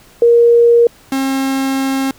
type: tone pair in turn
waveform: sine / 45% pulse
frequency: 470.8 / 268.6 Hz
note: A#4 / C4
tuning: +17 / +46 cents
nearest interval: minor seventh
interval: 971 cents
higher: first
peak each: -5 / -14 dBFS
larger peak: first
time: 0.22-0.87 / 1.12-2.11 s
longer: second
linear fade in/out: 2 ms
effects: pink hiss -45 dBFS RMS until 2.18 s